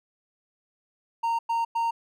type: tone bursts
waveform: triangle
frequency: 923 Hz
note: A#5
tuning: 17 cents flat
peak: -21 dBFS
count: 3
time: 1.23-1.91 s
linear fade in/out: 10 ms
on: 160 ms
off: 100 ms
effects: none